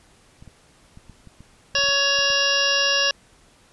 clicks, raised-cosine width 5 ms, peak -31 dBFS, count 12, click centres 0.425 / 0.477 / 0.974 / 1.097 / 1.273 / 1.406 / 1.748 / 1.787 / 1.839 / 1.888 / 2.189 / 2.303 s
harmonic tone, 559 Hz, C#5, 14 cents sharp, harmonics 1 / 2 / 3 / 5 / 6 / 7 / 8 / 9 / 10, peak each -27 / -30 / -24 / -22 / -32 / -30 / -34 / -26 / -25 dBFS, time 1.75-3.11 s, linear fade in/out 2 ms
effects pink hiss -55 dBFS RMS until 3.72 s + resampled to 24000 Hz

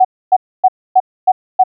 sine tone bursts, 748 Hz, F#5, 19 cents sharp, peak -4 dBFS, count 6, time 0-1.638 s, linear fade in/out 10 ms, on 48 ms, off 270 ms, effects none

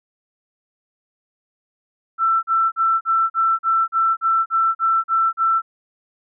sine tone bursts, 1336 Hz, E6, 23 cents sharp, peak -14 dBFS, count 12, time 2.18-5.62 s, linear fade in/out 50 ms, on 250 ms, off 40 ms, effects none

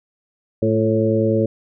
harmonic tone with a mistuned harmonic, 110 Hz, A2, in tune, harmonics 1 / 2 / 3 / 4 / 5, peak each -21 / -21 / -21 / -21 / -21 dBFS, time 0.62-1.46 s, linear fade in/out 5 ms, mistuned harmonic 3, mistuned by +51 cents, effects none

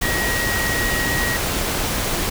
sine tone in noise, 1900 Hz, A#6, 33 cents sharp, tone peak -22 dBFS, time 0.02-1.37 s, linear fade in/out 10 ms, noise pink, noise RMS -22 dBFS, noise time 0.01-2.3 s, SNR -3 dB, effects none

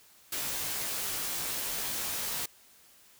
white noise with comb filter, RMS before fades -34 dBFS, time 0.32-2.46 s, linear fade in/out 5 ms, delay 16 ms, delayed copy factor -1, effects white hiss -59 dBFS RMS until 3.19 s

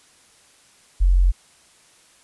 sine tone, 45 Hz, F#1, 47 cents flat, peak -12 dBFS, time 1-1.32 s, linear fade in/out 20 ms, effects white hiss -54 dBFS RMS until 2.23 s + resampled to 24000 Hz

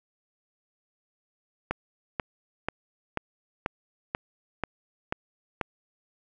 click train, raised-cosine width 0.5 ms, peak -12 dBFS, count 9, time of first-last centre 1.71-5.612 s, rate 2.05 Hz, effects none

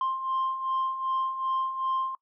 sine beating tone pair, 1051 / 1053.6 Hz, C6 / C6, +7 / +12 cents, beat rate 2.6 Hz, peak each -32 / -26 dBFS, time 0.01-2.15 s, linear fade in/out 2 ms, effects noise-tail reverb RT60 0.1 s tail -22 dB re dry + tanh soft clip ceiling -22 dBFS

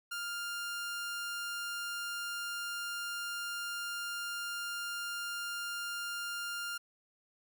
sawtooth tone, 1400 Hz, F6, 4 cents sharp, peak -33 dBFS, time 0.11-6.78 s, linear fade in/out 10 ms, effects none

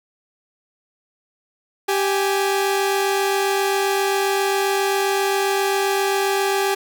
sawtooth tone pair together, 392 / 831.5 Hz, G4 / G#5, 0 / +2 cents, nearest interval octave + minor second, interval 1302 cents, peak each -15 / -20 dBFS, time 1.88-6.75 s, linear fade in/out 10 ms, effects none

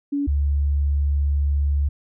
sine tone pair in turn, 284.3 / 71.42 Hz, C#4 / D2, +44 / -48 cents, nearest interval 2 octaves, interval 2392 cents, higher first, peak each -20 / -17 dBFS, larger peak second, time 0.12-0.27 / 0.27-1.89 s, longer second, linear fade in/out 10 ms, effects none

